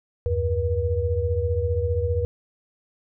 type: tone cluster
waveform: sine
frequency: 79.2 / 94.3 / 480.6 Hz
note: D#2 / F#2 / B4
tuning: +31 / +33 / -47 cents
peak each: -25 dBFS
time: 0.26-2.25 s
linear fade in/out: 0 ms
effects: none